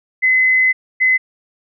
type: tone pair in turn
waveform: sine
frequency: 2035 / 2035 Hz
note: C7 / C7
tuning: -49 / -49 cents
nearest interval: unison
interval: 0 cents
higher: neither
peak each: -10 dBFS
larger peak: neither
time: 0.22-0.73 / 1-1.18 s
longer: first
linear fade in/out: 20 ms
effects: none